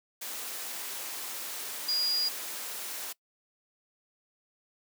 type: tone in noise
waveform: sine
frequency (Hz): 4860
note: D#8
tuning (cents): -42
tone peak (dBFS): -26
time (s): 1.88-2.29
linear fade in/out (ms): 10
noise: white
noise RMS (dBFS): -38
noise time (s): 0.21-3.13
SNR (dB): +9
effects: noise-tail reverb RT60 0.1 s tail -22 dB re dry + high-pass 300 Hz 12 dB/octave